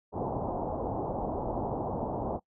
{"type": "low-pass noise", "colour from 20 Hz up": "white", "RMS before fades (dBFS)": -33, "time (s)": [0.12, 2.4], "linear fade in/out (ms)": 50, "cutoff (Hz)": 900, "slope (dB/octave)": 48, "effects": ["noise-tail reverb RT60 0.1 s tail -23 dB re dry"]}